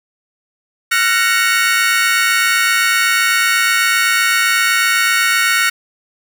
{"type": "chord", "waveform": "35% pulse", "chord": "Gb major seventh", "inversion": "third", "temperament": "equal with one note detuned", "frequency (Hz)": [1372.1, 1480, 1864.7, 2217], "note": ["F6", "Gb6", "Bb6", "Db7"], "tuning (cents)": [-31, 0, 0, 0], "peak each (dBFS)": -16, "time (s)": [0.91, 5.7], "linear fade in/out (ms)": 10, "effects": []}